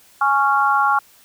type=chord; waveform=sine; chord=Db major; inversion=second; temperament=just; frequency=831.5 / 1108.7 / 1385.9 Hz; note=Ab5 / Db6 / F6; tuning=+2 / 0 / -14 cents; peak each=-18 dBFS; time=0.21-0.99 s; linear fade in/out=5 ms; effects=white hiss -51 dBFS RMS until 1.24 s